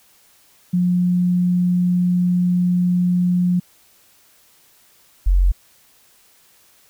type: tone pair in turn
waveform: sine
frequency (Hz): 178.5 / 45.2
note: F3 / F#1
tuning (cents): +38 / -40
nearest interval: 2 octaves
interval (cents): 2378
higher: first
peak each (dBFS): -14 / -11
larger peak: second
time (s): 0.73-3.6 / 5.26-5.52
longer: first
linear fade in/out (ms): 10
effects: white hiss -54 dBFS RMS until 6.89 s